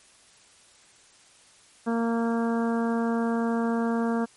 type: harmonic tone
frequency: 230.9 Hz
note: A#3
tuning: 16 cents flat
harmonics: 1 / 2 / 3 / 4 / 5 / 6 / 7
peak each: -24 / -30 / -34 / -36 / -38 / -40 / -41 dBFS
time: 1.86-4.26 s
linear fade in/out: 20 ms
effects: white hiss -56 dBFS RMS until 4.36 s + MP3 48 kbps